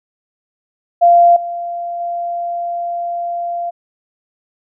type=tone with level steps; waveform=sine; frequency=692 Hz; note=F5; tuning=16 cents flat; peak=-5 / -20 / -18 dBFS; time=1.01-3.71 s; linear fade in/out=20 ms; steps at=1.36 / 2 s; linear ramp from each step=5 ms; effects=none